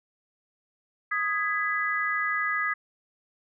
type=chord; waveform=sine; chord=G# minor; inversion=second; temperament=just; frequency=1245.9 / 1661.2 / 1993.5 Hz; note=D#6 / G#6 / B6; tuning=+2 / 0 / +16 cents; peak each=-29 dBFS; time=1.11-2.74 s; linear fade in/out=10 ms; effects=none